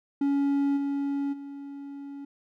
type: tone with level steps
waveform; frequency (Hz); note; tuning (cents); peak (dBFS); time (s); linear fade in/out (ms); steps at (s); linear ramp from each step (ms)
triangle; 280.6; C#4; +21; -20 / -24 / -35; 0.21-2.25; 5; 0.76 / 1.32; 20
effects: none